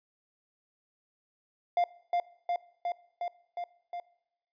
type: tone with echo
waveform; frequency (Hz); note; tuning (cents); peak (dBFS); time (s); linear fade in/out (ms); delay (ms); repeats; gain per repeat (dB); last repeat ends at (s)
triangle; 700; F5; +4; -21; 1.77-1.84; 2; 360; 6; -2; 4
effects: noise-tail reverb RT60 0.8 s tail -21 dB re dry + resampled to 11025 Hz